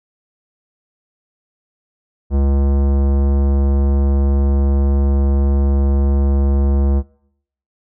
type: tone with tanh clipping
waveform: sine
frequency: 69.3 Hz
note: C#2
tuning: in tune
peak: -14 dBFS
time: 2.3-7.03 s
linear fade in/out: 50 ms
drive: 18 dB
effects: noise-tail reverb RT60 0.7 s tail -21 dB re dry